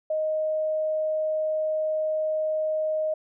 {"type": "tone", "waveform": "sine", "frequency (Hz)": 623, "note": "D#5", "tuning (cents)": 2, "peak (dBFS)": -23, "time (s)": [0.1, 3.14], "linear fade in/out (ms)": 5, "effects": []}